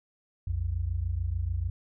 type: tone pair together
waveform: sine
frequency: 60.87 / 87.7 Hz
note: B1 / F2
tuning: -24 / +8 cents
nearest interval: tritone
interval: 632 cents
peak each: -31 / -29 dBFS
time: 0.47-1.7 s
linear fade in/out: 5 ms
effects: none